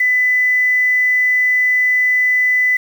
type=tone with quantisation; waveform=sine; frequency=2000 Hz; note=B6; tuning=21 cents sharp; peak=-11 dBFS; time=0-2.77 s; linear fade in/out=5 ms; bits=6; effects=none